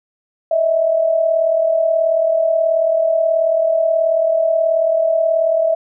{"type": "tone pair together", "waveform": "sine", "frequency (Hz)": [616.5, 655], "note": ["D#5", "E5"], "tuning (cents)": [-16, -11], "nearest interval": "minor second", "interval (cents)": 105, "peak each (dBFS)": [-20, -13], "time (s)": [0.51, 5.75], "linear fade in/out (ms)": 5, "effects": []}